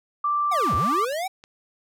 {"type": "tone", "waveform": "sine", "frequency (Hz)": 1174.7, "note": "D6", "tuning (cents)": 0, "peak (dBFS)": -20, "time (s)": [0.24, 1.05], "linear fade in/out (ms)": 5}
{"type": "linear two-way sweep", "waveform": "square", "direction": "down then up", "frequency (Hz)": [784, 65.41, 784], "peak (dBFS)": -26, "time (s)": [0.51, 1.28], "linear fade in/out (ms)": 10, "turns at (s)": 0.75}
{"type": "clicks", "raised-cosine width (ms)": 0.2, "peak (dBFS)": -28, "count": 2, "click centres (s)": [1.124, 1.439]}
{"effects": []}